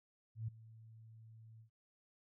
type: tone with ADSR envelope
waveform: sine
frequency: 111.7 Hz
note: A2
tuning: 27 cents sharp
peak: -36 dBFS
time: 0.35-1.7 s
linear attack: 130 ms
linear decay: 8 ms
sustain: -19 dB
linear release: 99 ms
effects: none